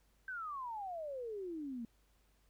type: exponential sweep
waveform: sine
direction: down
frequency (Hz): 1572 to 224.4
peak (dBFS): -40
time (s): 0.28-1.85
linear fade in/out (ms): 2
effects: added 50 Hz sine -70 dBFS peak until 2.49 s + pink hiss -75 dBFS RMS until 2.49 s